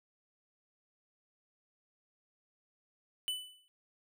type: tone with exponential decay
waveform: square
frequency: 2994 Hz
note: F#7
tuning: 20 cents sharp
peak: -31 dBFS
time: 3.28-3.68 s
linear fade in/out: 0 ms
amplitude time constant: 85 ms
effects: none